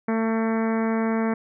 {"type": "harmonic tone", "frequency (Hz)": 224.1, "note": "A3", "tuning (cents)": 32, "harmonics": [1, 2, 3, 4, 5, 6, 7, 8, 9, 10], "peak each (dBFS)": [-22, -28, -32, -34, -36, -38, -39, -40, -41, -42], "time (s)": [0.08, 1.34], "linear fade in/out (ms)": 5, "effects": []}